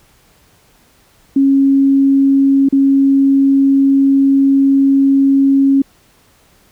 sine tone with dropouts, 273.8 Hz, C#4, 21 cents flat, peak -7 dBFS, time 1.36-5.82 s, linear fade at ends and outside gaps 5 ms, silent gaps 2.688-2.725 s, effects pink hiss -51 dBFS RMS until 6.71 s

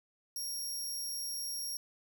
20% pulse tone, 5588 Hz, F8, in tune, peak -31 dBFS, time 0.36-1.77 s, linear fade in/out 2 ms, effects none

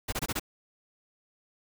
pink noise bursts, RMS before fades -31 dBFS, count 5, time 0.08-0.397 s, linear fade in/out 10 ms, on 45 ms, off 23 ms, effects none

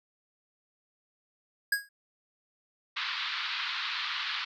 square tone with exponential decay, 1647 Hz, G#6, 15 cents flat, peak -22 dBFS, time 1.72-1.89 s, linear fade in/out 5 ms, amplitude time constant 35 ms
white band-pass noise, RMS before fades -34 dBFS, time 2.96-4.45 s, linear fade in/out 10 ms, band 1000 to 4300 Hz, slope 48 dB/octave
effects none

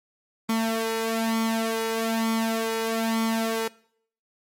sawtooth tone with flanger, 225 Hz, A3, 39 cents sharp, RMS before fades -25 dBFS, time 0.49-3.68 s, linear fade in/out 5 ms, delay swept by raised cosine 0.9 to 2.1 ms, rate 1.1 Hz, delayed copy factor +0.7, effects noise-tail reverb RT60 0.6 s tail -22 dB re dry + MP3 64 kbps

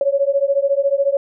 sine beating tone pair, 550 / 564 Hz, C#5 / C#5, -14 / +30 cents, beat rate 14 Hz, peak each -17 / -17 dBFS, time 0.01-1.17 s, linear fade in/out 2 ms, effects none

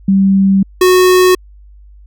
sine / square tone pair in turn, 194.4 / 367 Hz, G3 / F#4, -14 / -14 cents, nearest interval major seventh, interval 1100 cents, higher second, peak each -6 dBFS, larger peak neither, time 0.08-0.63 / 0.81-1.35 s, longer first, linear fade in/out 5 ms, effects added 50 Hz sine -36 dBFS peak until 2.06 s

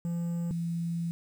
triangle / sine tone pair in turn, 170.7 / 168.84 Hz, F3 / E3, -39 / +42 cents, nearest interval unison, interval 19 cents, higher first, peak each -27 / -29 dBFS, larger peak first, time 0.05-0.51 / 0.51-1.11 s, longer second, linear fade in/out 0 ms, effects 9-bit

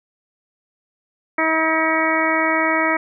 harmonic tone, 319.7 Hz, D#4, 47 cents sharp, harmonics 1 / 2 / 3 / 4 / 5 / 6 / 7, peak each -23 / -23 / -24 / -23 / -28 / -22 / -23 dBFS, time 1.38-2.97 s, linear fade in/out 5 ms, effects none

